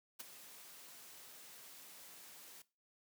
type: noise with ADSR envelope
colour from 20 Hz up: white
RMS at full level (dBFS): -45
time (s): 0.19-2.62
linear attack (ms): 13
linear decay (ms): 18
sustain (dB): -11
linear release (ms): 3
effects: noise-tail reverb RT60 0.3 s tail -19 dB re dry + high-pass 150 Hz 12 dB/octave